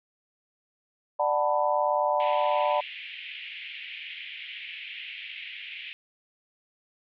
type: chord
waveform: sine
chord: B minor seventh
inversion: first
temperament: just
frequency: 592.7 / 740.8 / 889 / 987.8 Hz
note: D5 / F#5 / A5 / B5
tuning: +16 / +2 / +18 / 0 cents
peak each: -26 / -29 / -28 / -28 dBFS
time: 1.19-2.81 s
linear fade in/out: 10 ms
type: band-pass noise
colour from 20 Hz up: pink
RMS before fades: -40 dBFS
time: 2.2-5.93 s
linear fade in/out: 0 ms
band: 2100 to 3200 Hz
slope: 48 dB/octave
effects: none